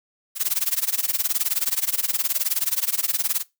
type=noise with tremolo; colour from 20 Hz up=blue; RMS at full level=-20 dBFS; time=0.35-3.44 s; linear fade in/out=50 ms; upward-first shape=sine; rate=19 Hz; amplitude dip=95%; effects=noise-tail reverb RT60 0.2 s tail -20 dB re dry